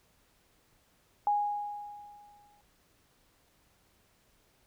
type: tone with exponential decay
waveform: sine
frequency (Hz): 825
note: G#5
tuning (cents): -12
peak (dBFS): -23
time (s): 1.27-2.61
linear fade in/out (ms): 1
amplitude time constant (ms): 290
effects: pink hiss -68 dBFS RMS until 4.66 s